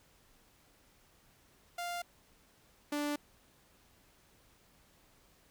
sawtooth tone pair in turn, 698.5 / 293 Hz, F5 / D4, 0 / -4 cents, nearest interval octave + minor third, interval 1504 cents, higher first, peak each -33 / -29 dBFS, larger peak second, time 1.78-2.02 / 2.92-3.16 s, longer neither, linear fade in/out 5 ms, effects pink hiss -66 dBFS RMS until 5.5 s

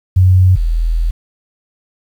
sine tone pair in turn, 92.5 / 41.2 Hz, F#2 / E1, 0 / 0 cents, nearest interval octave + major second, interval 1400 cents, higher first, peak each -5 / -11 dBFS, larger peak first, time 0.16-0.56 / 0.56-1.11 s, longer second, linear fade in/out 10 ms, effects 7-bit

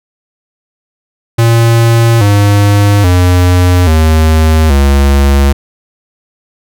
square tone with pitch steps, 115.7 / 101.89 / 89.73 / 79.03 / 69.59 Hz, A#2 / G#2 / F2 / D#2 / C#2, -13 / -33 / +47 / +28 / +7 cents, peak -5 dBFS, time 1.38-5.53 s, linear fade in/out 10 ms, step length 830 ms, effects none

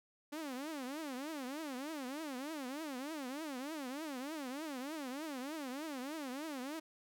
sawtooth tone with vibrato, 283.2 Hz, C#4, 37 cents sharp, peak -37 dBFS, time 0.32-6.8 s, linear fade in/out 10 ms, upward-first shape triangle, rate 3.3 Hz, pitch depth 270 cents each way, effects none

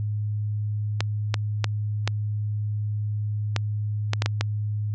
clicks, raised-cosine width 0.2 ms, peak -6 dBFS, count 9, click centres 1.006 / 1.342 / 1.643 / 2.076 / 3.563 / 4.134 / 4.221 / 4.26 / 4.41 s, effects added 105 Hz sine -24 dBFS peak until 4.94 s + low-pass 7000 Hz 12 dB/octave

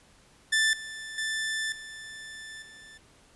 sawtooth tone with level steps, 1765 Hz, A6, 5 cents sharp, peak -18 / -34 / -25 / -37 / -44 dBFS, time 0.52-2.98 s, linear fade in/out 10 ms, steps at 0.73 / 1.18 / 1.72 / 2.62 s, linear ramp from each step 2 ms, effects pink hiss -59 dBFS RMS until 3.35 s + resampled to 24000 Hz

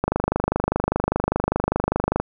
click train, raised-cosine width 1 ms, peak -5 dBFS, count 55, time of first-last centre 0.04-2.2 s, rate 25 Hz, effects none

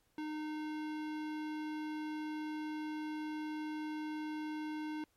sine tone with hard clipping, 306.5 Hz, D#4, 26 cents flat, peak -40 dBFS, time 0.18-5.04 s, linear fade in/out 2 ms, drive 18 dB, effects pink hiss -75 dBFS RMS until 5.16 s + MP3 64 kbps

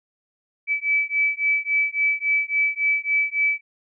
sine beating tone pair, 2300 / 2303.6 Hz, D7 / D7, -37 / -34 cents, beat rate 3.6 Hz, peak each -22 dBFS, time 0.67-3.61 s, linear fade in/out 50 ms, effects none

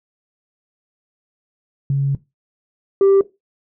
sine tone pair in turn, 138.59 / 392 Hz, C#3 / G4, 0 / 0 cents, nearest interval octave + tritone, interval 1800 cents, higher second, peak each -14 / -7 dBFS, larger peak second, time 1.9-2.15 / 3.01-3.21 s, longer first, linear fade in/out 2 ms, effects noise-tail reverb RT60 0.2 s tail -17 dB re dry + tanh soft clip ceiling -8 dBFS

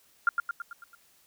sine tone with echo, 1396.9 Hz, F6, in tune, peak -18 dBFS, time 0.27-0.29 s, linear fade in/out 2 ms, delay 110 ms, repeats 6, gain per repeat -5 dB, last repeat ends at 0.95 s, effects white hiss -63 dBFS RMS until 1.26 s

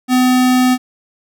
square tone, 253.1 Hz, B3, 43 cents sharp, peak -10 dBFS, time 0.08-0.78 s, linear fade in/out 50 ms, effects none

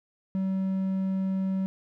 triangle tone, 190.7 Hz, G3, 47 cents flat, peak -23 dBFS, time 0.35-1.66 s, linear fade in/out 0 ms, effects none

